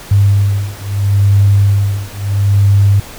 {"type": "beating tone pair", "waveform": "sine", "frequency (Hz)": [99.7, 100.45], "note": ["G2", "G2"], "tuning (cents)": [30, 43], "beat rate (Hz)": 0.75, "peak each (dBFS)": -11, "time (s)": [0.11, 3], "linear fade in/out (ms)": 5, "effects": ["pink hiss -32 dBFS RMS until 3.18 s"]}